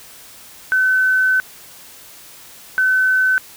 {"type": "tone pair in turn", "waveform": "sine", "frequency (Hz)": [1519, 1519], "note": ["F#6", "F#6"], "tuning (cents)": [45, 45], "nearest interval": "unison", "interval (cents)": 0, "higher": "neither", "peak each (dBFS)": -12, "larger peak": "neither", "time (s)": [[0.72, 1.4], [2.78, 3.38]], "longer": "first", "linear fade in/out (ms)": 0, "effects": ["white hiss -41 dBFS RMS until 3.56 s"]}